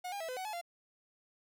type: tone with pitch steps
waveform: 45% pulse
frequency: 725 / 806 / 652 / 507 / 749 / 855 / 691 Hz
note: F#5 / G5 / E5 / B4 / F#5 / A5 / F5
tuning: -35 / +48 / -19 / +45 / +21 / -50 / -19 cents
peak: -38 dBFS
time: 0.04-0.614 s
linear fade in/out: 10 ms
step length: 82 ms
effects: none